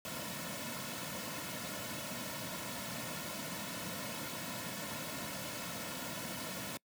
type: noise with comb filter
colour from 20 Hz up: pink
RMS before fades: -41 dBFS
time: 0.05-6.77 s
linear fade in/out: 0 ms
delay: 2.5 ms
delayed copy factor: -0.65
effects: noise-tail reverb RT60 0.1 s tail -26 dB re dry + high-pass 150 Hz 12 dB/octave

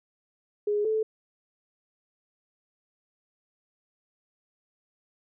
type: tone pair in turn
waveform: sine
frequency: 415.4 / 436.8 Hz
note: G#4 / A4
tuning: 0 / -13 cents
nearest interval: minor second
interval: 87 cents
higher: second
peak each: -23 dBFS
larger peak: neither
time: 0.67-0.85 / 0.85-1.03 s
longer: neither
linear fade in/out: 5 ms
effects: none

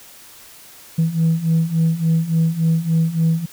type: beating tone pair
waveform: sine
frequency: 161 / 164.5 Hz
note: E3 / E3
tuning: -41 / -3 cents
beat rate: 3.5 Hz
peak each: -18 / -15 dBFS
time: 0.98-3.46 s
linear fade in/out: 10 ms
effects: tanh soft clip ceiling -10 dBFS + white hiss -43 dBFS RMS until 3.52 s

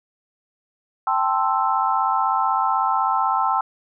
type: chord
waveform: sine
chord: A minor seventh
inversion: third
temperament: equal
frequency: 784 / 880 / 1046.5 / 1318.5 Hz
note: G5 / A5 / C6 / E6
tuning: 0 / 0 / 0 / 0 cents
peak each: -23 dBFS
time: 1.07-3.61 s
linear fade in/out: 2 ms
effects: none

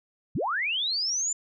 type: linear sweep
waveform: sine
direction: up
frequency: 76.1 to 7200 Hz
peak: -25 dBFS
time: 0.35-1.33 s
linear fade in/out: 5 ms
effects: none

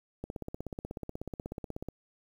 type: click train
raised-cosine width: 2 ms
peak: -24 dBFS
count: 28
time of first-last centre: 0.24-1.886 s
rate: 16.4 Hz
effects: 9-bit

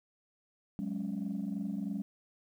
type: chord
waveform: sine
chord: F# suspended second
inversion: none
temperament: just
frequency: 185 / 208.1 / 277.5 Hz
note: F#3 / G#3 / C#4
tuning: 0 / +4 / +2 cents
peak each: -37 / -35 / -39 dBFS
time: 0.79-2.02 s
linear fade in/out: 0 ms
effects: tanh soft clip ceiling -28 dBFS + 11-bit

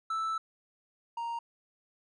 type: tone pair in turn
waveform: triangle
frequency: 1318.5 / 932.3 Hz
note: E6 / A#5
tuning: 0 / 0 cents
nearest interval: tritone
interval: 600 cents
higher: first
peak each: -28 / -31 dBFS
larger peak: first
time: 0.1-0.38 / 1.17-1.39 s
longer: first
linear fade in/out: 5 ms
effects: resampled to 24000 Hz

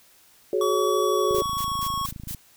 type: chord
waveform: sine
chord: F# suspended second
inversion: none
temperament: equal with one note detuned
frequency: 370 / 422.6 / 554.4 Hz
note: F#4 / G#4 / C#5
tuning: 0 / +30 / 0 cents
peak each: -24 / -24 / -28 dBFS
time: 0.53-1.42 s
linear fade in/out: 2 ms
type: tone with pitch glide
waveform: square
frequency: 1136 to 1102.4 Hz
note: C#6 to C#6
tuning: +42 to -10 cents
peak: -26 dBFS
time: 0.61-2.06 s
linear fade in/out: 2 ms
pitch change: -52 cents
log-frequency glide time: 1.03-1.9 s
type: click train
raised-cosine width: 5 ms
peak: -25 dBFS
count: 29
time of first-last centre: 1.31-2.347 s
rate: 27 Hz
type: noise bursts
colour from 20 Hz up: blue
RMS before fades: -34 dBFS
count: 5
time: 1.34-2.35 s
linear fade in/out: 10 ms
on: 74 ms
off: 160 ms
effects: white hiss -56 dBFS RMS until 2.56 s

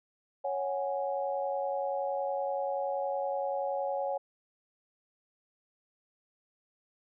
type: chord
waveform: sine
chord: C# suspended fourth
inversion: none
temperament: equal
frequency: 554.4 / 740 / 830.6 Hz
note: C#5 / F#5 / G#5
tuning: 0 / 0 / 0 cents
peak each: -32 / -36 / -36 dBFS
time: 0.44-4.18 s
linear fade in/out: 10 ms
effects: none

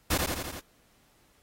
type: noise with echo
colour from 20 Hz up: pink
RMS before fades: -26 dBFS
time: 0.1-0.18 s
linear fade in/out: 10 ms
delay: 84 ms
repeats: 5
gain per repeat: -3 dB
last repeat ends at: 0.6 s
effects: pink hiss -65 dBFS RMS until 1.42 s + AAC 48 kbps

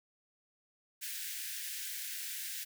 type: high-pass noise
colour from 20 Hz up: white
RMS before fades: -41 dBFS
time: 1.01-2.65 s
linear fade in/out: 20 ms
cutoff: 1500 Hz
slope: 96 dB/octave
effects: none

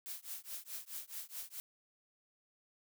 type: noise with tremolo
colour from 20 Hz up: blue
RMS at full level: -42 dBFS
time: 0.06-1.6 s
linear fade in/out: 0 ms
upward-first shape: triangle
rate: 4.7 Hz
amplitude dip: 100%
effects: none

